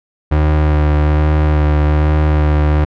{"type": "tone with vibrato", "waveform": "35% pulse", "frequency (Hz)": 75.7, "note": "D#2", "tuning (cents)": -47, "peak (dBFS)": -8, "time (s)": [0.31, 2.85], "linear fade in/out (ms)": 10, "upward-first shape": "sine", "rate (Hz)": 1.2, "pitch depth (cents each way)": 18, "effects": ["low-pass 2000 Hz 12 dB/octave"]}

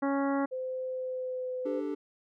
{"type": "harmonic tone", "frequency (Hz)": 277.2, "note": "C#4", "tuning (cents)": 0, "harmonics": [1, 2, 3, 4, 5, 6, 7], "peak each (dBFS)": [-28, -33, -36, -38, -41, -46, -46], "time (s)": [0.02, 0.46], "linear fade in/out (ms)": 10}
{"type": "tone with pitch glide", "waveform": "sine", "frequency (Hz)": [515, 507.3], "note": ["C5", "B4"], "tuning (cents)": [-28, 46], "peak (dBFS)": -32, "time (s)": [0.51, 1.81], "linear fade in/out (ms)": 20, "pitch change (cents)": -26, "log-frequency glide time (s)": [0.86, 1.51]}
{"type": "chord", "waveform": "triangle", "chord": "D suspended fourth", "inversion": "none", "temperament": "just", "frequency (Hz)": [293.7, 391.6, 440.5], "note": ["D4", "G4", "A4"], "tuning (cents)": [0, -2, 2], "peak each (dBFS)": [-32, -35, -36], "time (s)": [1.65, 1.95], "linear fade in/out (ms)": 10}
{"effects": []}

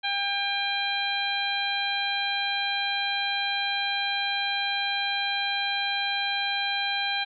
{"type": "harmonic tone", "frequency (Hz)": 800, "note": "G5", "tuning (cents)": 35, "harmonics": [1, 2, 3, 4, 5], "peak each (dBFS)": [-31, -31, -31, -31, -31], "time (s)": [0.03, 7.25], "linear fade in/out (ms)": 20, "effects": ["MP3 96 kbps"]}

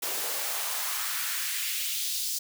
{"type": "noise with high-pass filter sweep", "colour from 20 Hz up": "white", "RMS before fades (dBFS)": -31, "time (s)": [0.02, 2.39], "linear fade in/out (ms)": 10, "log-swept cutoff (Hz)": [370, 5100], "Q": 1.6, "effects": []}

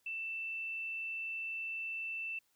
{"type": "tone", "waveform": "sine", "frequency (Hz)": 2664, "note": "E7", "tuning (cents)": 18, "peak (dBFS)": -37, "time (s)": [0.06, 2.39], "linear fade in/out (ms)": 5, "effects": ["white hiss -75 dBFS RMS until 2.55 s"]}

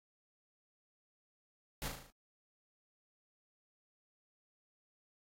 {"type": "noise with echo", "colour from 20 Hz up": "pink", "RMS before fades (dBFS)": -40, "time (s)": [1.82, 1.88], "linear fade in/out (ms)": 0, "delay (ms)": 37, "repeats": 6, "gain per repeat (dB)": -4, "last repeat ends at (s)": 2.102, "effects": ["AAC 48 kbps"]}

